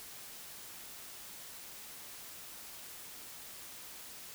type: silence
effects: white hiss -49 dBFS RMS until 4.34 s